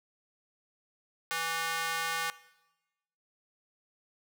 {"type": "tone with high-pass filter", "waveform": "square", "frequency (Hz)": 164.81, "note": "E3", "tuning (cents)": 0, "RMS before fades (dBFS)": -33, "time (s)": [1.31, 2.3], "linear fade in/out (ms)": 0, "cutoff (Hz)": 1300, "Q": 1.3, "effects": ["noise-tail reverb RT60 1.0 s tail -19 dB re dry"]}